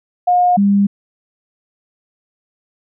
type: tone pair in turn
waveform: sine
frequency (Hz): 716 / 200.5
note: F5 / G3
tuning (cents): +43 / +39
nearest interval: octave + minor seventh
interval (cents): 2204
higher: first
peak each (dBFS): -9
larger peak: neither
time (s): 0.27-0.57 / 0.57-0.87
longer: neither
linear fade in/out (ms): 10
effects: none